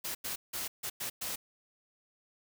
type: noise bursts at uneven times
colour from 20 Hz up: white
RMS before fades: -37 dBFS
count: 6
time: 0.04-0.15 / 0.24-0.36 / 0.53-0.68 / 0.83-0.9 / 1-1.1 / 1.21-1.36 s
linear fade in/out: 10 ms
effects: none